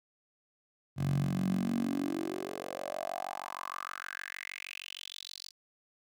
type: tone with high-pass filter sweep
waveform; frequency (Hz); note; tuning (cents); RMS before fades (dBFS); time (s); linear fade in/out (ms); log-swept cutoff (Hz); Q
10% pulse; 46.41; F#1; +6; -36; 0.96-5.52; 50; 120 to 4800; 5.9
effects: none